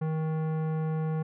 sine tone with tanh clipping, 157.8 Hz, D#3, 25 cents sharp, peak -29 dBFS, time 0.01-1.23 s, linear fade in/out 10 ms, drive 16 dB, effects none

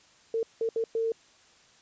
sine tone bursts at uneven times, 452.8 Hz, A4, 50 cents sharp, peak -25 dBFS, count 4, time 0.34-0.43 / 0.61-0.69 / 0.76-0.84 / 0.95-1.12 s, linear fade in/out 2 ms, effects white hiss -59 dBFS RMS until 1.81 s + resampled to 16000 Hz

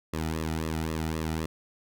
sawtooth tone with flanger, 79.7 Hz, D#2, 42 cents sharp, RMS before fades -31 dBFS, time 0.13-1.46 s, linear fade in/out 5 ms, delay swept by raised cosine 1.3 to 1.88 ms, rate 3.8 Hz, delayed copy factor -0.85, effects none

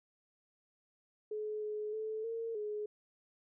sine tone with pitch steps, 426.4 / 423.9 / 436 / 456.7 / 420.6 Hz, G#4 / G#4 / A4 / A#4 / G#4, +46 / +35 / -16 / -36 / +22 cents, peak -36 dBFS, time 1.31-2.86 s, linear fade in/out 5 ms, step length 310 ms, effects none

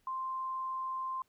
sine tone, 1046.5 Hz, C6, in tune, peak -34 dBFS, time 0.07-1.22 s, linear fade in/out 2 ms, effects pink hiss -74 dBFS RMS until 1.28 s

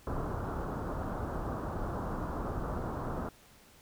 pink low-pass noise, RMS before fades -36 dBFS, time 0.07-3.29 s, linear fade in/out 2 ms, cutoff 1400 Hz, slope 48 dB/octave, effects pink hiss -59 dBFS RMS until 3.81 s

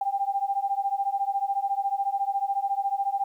sine beating tone pair, 786 / 800 Hz, G5 / G5, +4 / +35 cents, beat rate 14 Hz, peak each -27 dBFS, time 0.01-3.24 s, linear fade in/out 5 ms, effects 10-bit

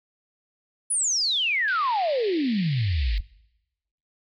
sine exponential sweep, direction down, 10270 to 45 Hz, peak -21 dBFS, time 0.9-3.21 s, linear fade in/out 10 ms
pink band-pass noise, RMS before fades -39 dBFS, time 1.68-3.18 s, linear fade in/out 0 ms, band 1800 to 4800 Hz, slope 96 dB/octave
effects noise-tail reverb RT60 0.9 s tail -22 dB re dry

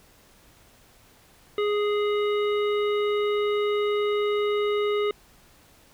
harmonic tone, 415.3 Hz, G#4, in tune, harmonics 1 / 3 / 5 / 7 / 9, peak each -22 / -32 / -36 / -39 / -41 dBFS, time 1.58-5.11 s, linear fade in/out 2 ms, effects pink hiss -56 dBFS RMS until 5.93 s

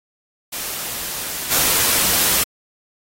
white noise with level steps, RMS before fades -27 / -17 dBFS, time 0.52-2.44 s, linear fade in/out 10 ms, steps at 1.5 s, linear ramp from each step 20 ms, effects AAC 48 kbps

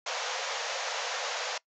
pink band-pass noise, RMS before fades -34 dBFS, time 0.06-1.58 s, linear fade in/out 5 ms, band 470 to 7000 Hz, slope 96 dB/octave, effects noise-tail reverb RT60 0.1 s tail -22 dB re dry

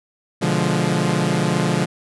sawtooth chord, B diminished seventh, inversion none, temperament equal with one note detuned, 123.47 / 146.83 / 174.61 / 209.1 Hz, B2 / D3 / F3 / Ab3, 0 / 0 / 0 / +12 cents, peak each -22 / -18 / -17 / -20 dBFS, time 0.41-1.86 s, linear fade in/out 20 ms, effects resampled to 24000 Hz

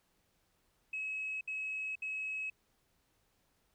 sine tone bursts, 2567 Hz, E7, 47 cents flat, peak -35 dBFS, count 3, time 0.93-2.5 s, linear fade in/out 5 ms, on 480 ms, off 65 ms, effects tanh soft clip ceiling -31 dBFS + pink hiss -75 dBFS RMS until 3.74 s

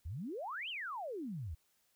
sine exponential two-way sweep, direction up then down, 69.3 to 3249 to 69.3 Hz, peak -39 dBFS, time 0.05-1.55 s, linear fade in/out 10 ms, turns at 0.69 s, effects white hiss -75 dBFS RMS until 1.95 s

